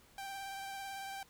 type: tone with vibrato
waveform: sawtooth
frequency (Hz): 784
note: G5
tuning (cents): 0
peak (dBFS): -38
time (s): 0.18-1.23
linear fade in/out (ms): 2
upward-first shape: triangle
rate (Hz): 18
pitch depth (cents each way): 21
effects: pink hiss -64 dBFS RMS until 1.29 s